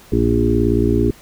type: harmonic tone with a mistuned harmonic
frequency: 58.27 Hz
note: A#1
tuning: in tune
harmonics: 1 / 2 / 4 / 5 / 6 / 7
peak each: -20 / -20 / -20 / -20 / -20 / -20 dBFS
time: 0.12-1.11 s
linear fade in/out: 5 ms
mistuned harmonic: 2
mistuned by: -22 cents
effects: pink hiss -45 dBFS RMS until 1.21 s